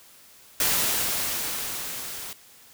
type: noise with level ramp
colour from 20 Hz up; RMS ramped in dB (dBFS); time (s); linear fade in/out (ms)
white; -22 to -37; 0.6-2.33; 2
effects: white hiss -52 dBFS RMS until 2.73 s